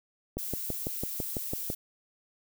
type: click train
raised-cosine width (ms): 2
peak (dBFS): -19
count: 9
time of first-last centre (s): 0.37-1.701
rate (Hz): 6.01
type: noise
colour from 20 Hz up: violet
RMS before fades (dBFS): -36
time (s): 0.38-1.75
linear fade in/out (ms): 10
effects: none